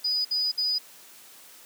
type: tone bursts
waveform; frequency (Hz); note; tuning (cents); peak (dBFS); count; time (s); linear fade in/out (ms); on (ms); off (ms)
sine; 4955; D#8; -8; -23; 3; 0.04-0.786; 10; 210; 58
effects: white hiss -50 dBFS RMS until 1.65 s + high-pass 200 Hz 12 dB/octave